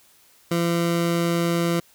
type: tone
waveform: 20% pulse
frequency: 170 Hz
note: F3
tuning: 46 cents flat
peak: -15 dBFS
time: 0.51-1.8 s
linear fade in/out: 5 ms
effects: white hiss -56 dBFS RMS until 1.94 s